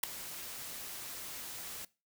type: noise with ADSR envelope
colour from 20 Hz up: white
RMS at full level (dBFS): -27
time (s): 0.03-1.85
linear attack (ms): 7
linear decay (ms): 3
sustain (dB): -17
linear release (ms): 5
effects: noise-tail reverb RT60 0.3 s tail -21 dB re dry